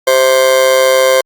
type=tone with amplitude modulation; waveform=40% pulse; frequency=524 Hz; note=C5; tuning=2 cents sharp; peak=-3 dBFS; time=0.07-1.21 s; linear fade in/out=5 ms; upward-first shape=sine; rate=134 Hz; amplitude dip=70%; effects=Opus 48 kbps